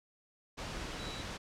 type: tone in noise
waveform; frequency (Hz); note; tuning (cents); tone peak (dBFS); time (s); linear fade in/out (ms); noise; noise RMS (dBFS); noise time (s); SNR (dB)
sine; 3915; B7; -16; -46; 0.98-1.23; 20; pink; -41; 0.57-1.38; -8
effects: low-pass 6000 Hz 12 dB/octave